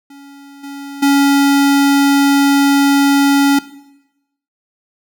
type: tone with level steps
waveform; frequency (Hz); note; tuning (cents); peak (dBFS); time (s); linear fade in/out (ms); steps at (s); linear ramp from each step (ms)
square; 280; C#4; +18; -36 / -27 / -9; 0.1-3.59; 5; 0.63 / 1.02; 10
effects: noise-tail reverb RT60 0.9 s tail -17 dB re dry